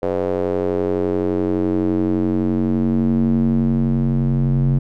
square tone with band-pass filter sweep, 45.87 Hz, F#1, 14 cents flat, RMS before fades -18 dBFS, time 0.02-4.79 s, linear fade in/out 10 ms, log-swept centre 510 to 160 Hz, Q 3.4, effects none

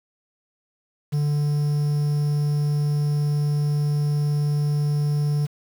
triangle tone with quantisation, 146.83 Hz, D3, in tune, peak -17 dBFS, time 1.12-5.47 s, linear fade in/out 20 ms, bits 7, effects none

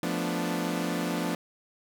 sawtooth chord, B half-diminished seventh, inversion second, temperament equal, 174.61 / 220 / 246.9 / 293.7 Hz, F3 / A3 / B3 / D4, 0 / 0 / 0 / 0 cents, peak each -28 / -32 / -30 / -29 dBFS, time 0.03-1.35 s, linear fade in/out 2 ms, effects none

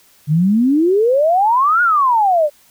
sine exponential two-way sweep, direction up then down, 143 to 1464 to 570 Hz, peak -10 dBFS, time 0.27-2.5 s, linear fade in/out 50 ms, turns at 1.82 s, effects white hiss -51 dBFS RMS until 2.7 s

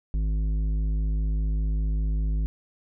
sine tone with tanh clipping, 52.5 Hz, G#1, 19 cents sharp, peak -24 dBFS, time 0.14-2.46 s, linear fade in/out 0 ms, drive 10 dB, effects none

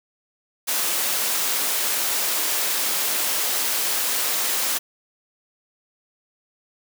white high-pass noise, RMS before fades -23 dBFS, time 0.67-4.79 s, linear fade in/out 20 ms, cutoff 320 Hz, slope 12 dB/octave, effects none

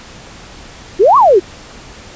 sine exponential two-way sweep, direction up then down, 338.8 to 1174.7 to 338.8 Hz, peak -4 dBFS, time 0.99-1.4 s, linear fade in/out 20 ms, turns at 1.17 s, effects pink hiss -35 dBFS RMS until 2.15 s + resampled to 16000 Hz

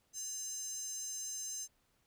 square tone with high-pass filter, 572 Hz, D5, 46 cents flat, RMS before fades -42 dBFS, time 0.13-1.68 s, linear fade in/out 50 ms, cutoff 6500 Hz, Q 8.5, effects pink hiss -75 dBFS RMS until 2.06 s

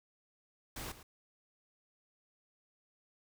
pink noise with echo, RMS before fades -43 dBFS, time 0.76-0.92 s, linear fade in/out 5 ms, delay 110 ms, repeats 1, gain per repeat -13 dB, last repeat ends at 1.03 s, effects none

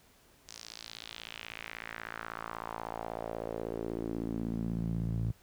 sawtooth tone with band-pass filter sweep, 56.3 Hz, A1, 40 cents sharp, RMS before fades -38 dBFS, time 0.48-5.32 s, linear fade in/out 10 ms, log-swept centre 5900 to 120 Hz, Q 2.5, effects pink hiss -63 dBFS RMS until 5.42 s

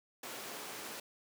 pink high-pass noise, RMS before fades -45 dBFS, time 0.23-1 s, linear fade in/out 5 ms, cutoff 320 Hz, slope 12 dB/octave, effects none

